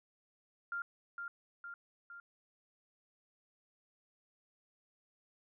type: tone with echo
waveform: sine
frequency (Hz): 1396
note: F6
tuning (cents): -1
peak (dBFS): -36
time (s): 0.72-0.82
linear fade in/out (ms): 2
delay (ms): 460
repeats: 3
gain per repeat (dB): -4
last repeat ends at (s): 2.2
effects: none